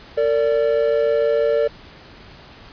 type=tone pair together; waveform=triangle; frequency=454.6 / 581 Hz; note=A#4 / D5; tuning=-43 / -19 cents; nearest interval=major third; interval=424 cents; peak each=-16 dBFS; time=0.17-1.68 s; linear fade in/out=10 ms; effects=pink hiss -43 dBFS RMS until 2.72 s + resampled to 11025 Hz